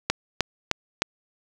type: click train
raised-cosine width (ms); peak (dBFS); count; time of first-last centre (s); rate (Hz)
0.2; -3; 4; 0.1-1.02; 3.26
effects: none

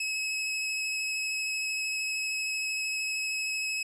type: tone with vibrato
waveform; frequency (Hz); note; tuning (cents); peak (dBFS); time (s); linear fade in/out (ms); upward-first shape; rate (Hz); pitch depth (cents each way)
sawtooth; 2570; E7; -45; -26; 0-3.83; 5; square; 13; 9
effects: resampled to 22050 Hz

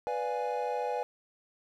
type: chord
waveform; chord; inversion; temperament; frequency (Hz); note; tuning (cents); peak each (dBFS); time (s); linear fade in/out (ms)
triangle; B diminished seventh; none; equal; 493.9 / 587.3 / 698.5 / 830.6; B4 / D5 / F5 / Ab5; 0 / 0 / 0 / 0; -32 / -36 / -37 / -32; 0.07-1.03; 0
effects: none

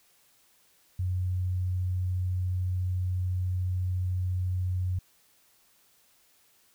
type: tone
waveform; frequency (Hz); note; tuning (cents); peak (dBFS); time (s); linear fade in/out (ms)
sine; 91.4; F#2; -21; -26; 0.99-4.99; 5
effects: white hiss -64 dBFS RMS until 6.74 s

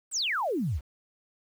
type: exponential sweep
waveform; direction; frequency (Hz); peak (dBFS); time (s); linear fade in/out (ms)
sine; down; 8770 to 55.6; -26; 0.11-0.81; 50
effects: 9-bit

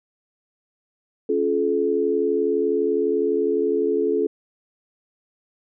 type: chord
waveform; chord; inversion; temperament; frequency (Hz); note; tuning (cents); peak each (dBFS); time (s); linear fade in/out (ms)
sine; Db augmented; none; equal with one note detuned; 277.2 / 349.2 / 429; Db4 / F4 / A4; 0 / 0 / -44; -26 / -24 / -20; 1.29-4.27; 5
effects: none

